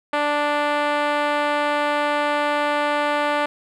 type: tone with band-pass filter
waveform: 5% pulse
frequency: 293.7 Hz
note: D4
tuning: in tune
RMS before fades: -21 dBFS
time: 0.13-3.46 s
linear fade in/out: 5 ms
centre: 690 Hz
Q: 0.96
effects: none